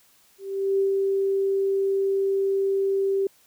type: tone with ADSR envelope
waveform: sine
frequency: 390.8 Hz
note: G4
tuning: 5 cents flat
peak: -18 dBFS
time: 0.38-3.27 s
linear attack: 410 ms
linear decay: 120 ms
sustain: -2 dB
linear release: 3 ms
effects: white hiss -59 dBFS RMS until 3.46 s